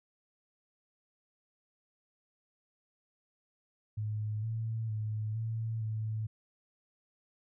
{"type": "tone with pitch steps", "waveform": "sine", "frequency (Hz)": [106.8, 112.3, 107.8, 112.5, 109.3], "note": ["G#2", "A2", "A2", "A2", "A2"], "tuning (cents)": [49, 36, -35, 39, -11], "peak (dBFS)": -32, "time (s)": [3.97, 6.27], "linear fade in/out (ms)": 10, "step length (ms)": 460, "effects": []}